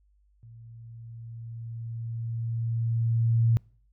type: tone with level ramp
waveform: sine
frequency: 115.1 Hz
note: A#2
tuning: 22 cents flat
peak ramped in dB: -46 to -18 dBFS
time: 0.43-3.57 s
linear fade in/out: 0 ms
effects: noise-tail reverb RT60 0.5 s tail -26 dB re dry + added 50 Hz sine -61 dBFS peak until 3.92 s